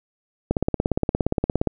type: click train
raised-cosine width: 2 ms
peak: -6 dBFS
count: 21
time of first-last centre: 0.51-1.673 s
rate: 17.2 Hz
effects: none